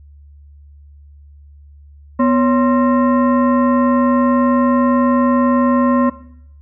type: tone with frequency modulation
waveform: sine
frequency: 246.9 Hz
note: B3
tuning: in tune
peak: -10 dBFS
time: 2.19-6.1 s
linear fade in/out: 10 ms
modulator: 803 Hz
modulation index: 0.88
effects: noise-tail reverb RT60 0.7 s tail -17 dB re dry + added 72 Hz sine -39 dBFS peak until 6.61 s